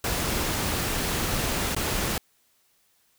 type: noise with dropouts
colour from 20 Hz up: pink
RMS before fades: -27 dBFS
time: 0.04-2.18 s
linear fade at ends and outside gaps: 2 ms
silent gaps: 1.749-1.764 s
effects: white hiss -66 dBFS RMS until 3.18 s